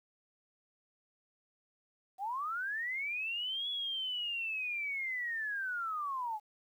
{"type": "linear two-way sweep", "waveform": "sine", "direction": "up then down", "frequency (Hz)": [732, 3400, 825], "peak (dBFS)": -34, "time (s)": [2.18, 6.4], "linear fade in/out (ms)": 50, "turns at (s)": 3.69, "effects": ["11-bit"]}